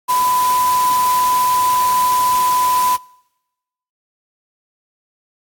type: tone in noise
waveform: sine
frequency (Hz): 1000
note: B5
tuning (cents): +21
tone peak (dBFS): -13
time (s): 0.08-2.97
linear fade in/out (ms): 20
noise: white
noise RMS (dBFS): -25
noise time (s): 0.08-2.97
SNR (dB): +9
effects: noise-tail reverb RT60 1.0 s tail -26 dB re dry + AAC 64 kbps